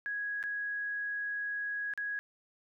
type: tone with dropouts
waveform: sine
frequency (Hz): 1661.2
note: G#6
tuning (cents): 0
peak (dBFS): -33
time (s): 0.06-2.19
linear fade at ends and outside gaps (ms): 0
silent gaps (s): 0.428-0.438 / 1.937-1.976
effects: none